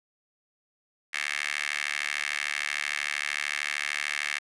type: tone with high-pass filter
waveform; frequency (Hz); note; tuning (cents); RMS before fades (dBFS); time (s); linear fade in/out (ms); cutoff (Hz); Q
15% pulse; 73.2; D2; -5; -31; 1.13-4.39; 10; 2000; 3.8
effects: resampled to 24000 Hz